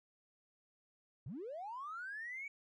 triangle linear sweep, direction up, 100 to 2288 Hz, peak -39 dBFS, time 1.26-2.48 s, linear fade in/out 5 ms, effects tanh soft clip ceiling -40 dBFS + resampled to 24000 Hz

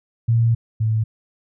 sine tone pair in turn, 115.6 / 110.24 Hz, A#2 / A2, -14 / +4 cents, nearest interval minor second, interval 82 cents, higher first, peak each -13 / -16 dBFS, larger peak first, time 0.28-0.55 / 0.8-1.04 s, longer first, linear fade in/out 10 ms, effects none

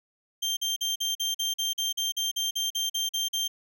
30% pulse tone bursts, 3164 Hz, G7, 15 cents sharp, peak -23 dBFS, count 16, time 0.42-3.48 s, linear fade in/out 10 ms, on 150 ms, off 44 ms, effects none

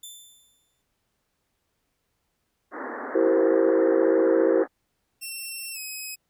15% pulse tone with exponential decay, 3538 Hz, A7, 9 cents sharp, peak -30 dBFS, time 0.03-0.82 s, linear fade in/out 5 ms, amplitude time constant 170 ms
pink band-pass noise, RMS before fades -34 dBFS, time 2.71-4.68 s, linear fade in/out 50 ms, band 240 to 1900 Hz, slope 96 dB/octave
sine chord, C dominant seventh, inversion first, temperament equal with one note detuned, 329.6 / 384.4 / 466.2 / 523.3 Hz, E4 / G4 / Bb4 / C5, 0 / -34 / 0 / 0 cents, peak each -23 dBFS, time 3.14-4.64 s, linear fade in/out 20 ms
10% pulse tone with pitch glide, 2705 to 2538 Hz, E7 to D#7, +44 to +34 cents, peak -25 dBFS, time 5.21-6.16 s, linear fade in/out 20 ms, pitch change -110 cents, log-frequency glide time 5.73-5.78 s
effects pink hiss -75 dBFS RMS until 6.29 s

